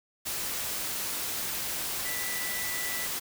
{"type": "tone in noise", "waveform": "sine", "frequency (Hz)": 1975.5, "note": "B6", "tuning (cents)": 0, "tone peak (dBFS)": -36, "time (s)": [2.04, 3.07], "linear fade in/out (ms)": 20, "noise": "white", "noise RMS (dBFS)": -33, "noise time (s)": [0.25, 3.2], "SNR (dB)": -6, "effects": []}